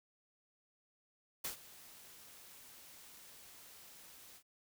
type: noise with ADSR envelope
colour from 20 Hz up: white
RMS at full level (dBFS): -39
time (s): 1.44-4.43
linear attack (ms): 8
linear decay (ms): 110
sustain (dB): -18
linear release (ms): 72
effects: none